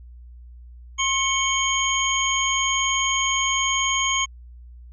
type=tone cluster; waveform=sine; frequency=1070 / 2220 / 3139 / 6600 Hz; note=C6 / C#7 / G7 / G#8; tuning=+38 / +2 / +2 / -12 cents; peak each=-25 dBFS; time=0.98-4.26 s; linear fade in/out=20 ms; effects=added 60 Hz sine -40 dBFS peak until 4.92 s